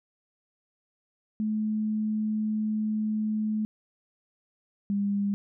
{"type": "tone pair in turn", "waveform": "sine", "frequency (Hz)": [215.1, 201.4], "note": ["A3", "G3"], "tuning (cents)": [-39, 47], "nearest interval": "minor second", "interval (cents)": 114, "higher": "first", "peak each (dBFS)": [-25, -24], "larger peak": "second", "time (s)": [[1.4, 3.65], [4.9, 5.34]], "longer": "first", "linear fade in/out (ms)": 0, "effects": []}